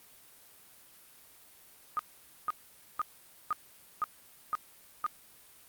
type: tone bursts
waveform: sine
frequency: 1235 Hz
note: D#6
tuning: 13 cents flat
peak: -27 dBFS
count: 7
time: 1.97-5.064 s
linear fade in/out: 0 ms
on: 22 ms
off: 490 ms
effects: white hiss -57 dBFS RMS until 5.68 s + Opus 32 kbps